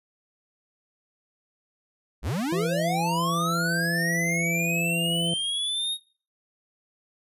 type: linear sweep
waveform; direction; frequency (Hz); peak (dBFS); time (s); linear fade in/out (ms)
square; up; 38.29 to 3764; -26; 2.22-5.98; 50
type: harmonic tone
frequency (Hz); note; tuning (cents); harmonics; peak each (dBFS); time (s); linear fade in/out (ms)
168.7; E3; +40; 1 / 2 / 3 / 4; -27 / -36 / -35 / -37; 2.52-5.34; 5
effects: noise-tail reverb RT60 0.4 s tail -22 dB re dry + resampled to 32000 Hz